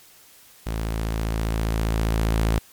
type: tone with level ramp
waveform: sawtooth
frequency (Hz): 55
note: A1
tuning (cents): 0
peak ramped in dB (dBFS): -21 to -14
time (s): 0.66-2.59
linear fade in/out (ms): 10
effects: white hiss -51 dBFS RMS until 2.72 s + MP3 96 kbps